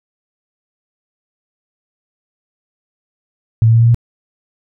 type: tone with pitch steps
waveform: sine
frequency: 112.5 / 113.87 / 115.26 / 116.67 / 118.09 Hz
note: A2 / A#2 / A#2 / A#2 / A#2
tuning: +39 / -40 / -19 / +2 / +23 cents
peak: -6 dBFS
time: 3.62-3.945 s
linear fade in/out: 0 ms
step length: 65 ms
effects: none